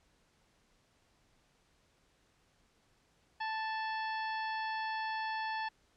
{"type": "harmonic tone with a mistuned harmonic", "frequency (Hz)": 880, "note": "A5", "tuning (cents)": 0, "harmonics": [1, 2, 3, 4, 5, 6], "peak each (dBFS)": [-36, -40, -47, -51, -50, -56], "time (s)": [3.4, 5.69], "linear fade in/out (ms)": 10, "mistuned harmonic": 4, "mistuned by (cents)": -72, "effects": ["pink hiss -71 dBFS RMS until 5.96 s", "low-pass 8000 Hz 12 dB/octave"]}